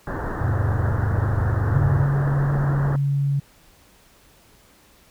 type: low-pass noise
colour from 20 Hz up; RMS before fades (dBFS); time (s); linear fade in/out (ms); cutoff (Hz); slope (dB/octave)
pink; -28; 0.07-2.96; 2; 1800; 96
type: chord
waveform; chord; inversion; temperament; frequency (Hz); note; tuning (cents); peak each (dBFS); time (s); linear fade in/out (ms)
sine; E augmented; none; just; 82.41 / 103.01 / 128.76; E2 / G#2 / B#2; 0 / -14 / -27; -25 / -21 / -26; 0.41-2.04; 5
type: tone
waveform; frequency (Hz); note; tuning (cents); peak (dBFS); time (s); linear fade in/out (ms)
sine; 140.3; C#3; +21; -18; 1.74-3.4; 10
effects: pink hiss -54 dBFS RMS until 5.1 s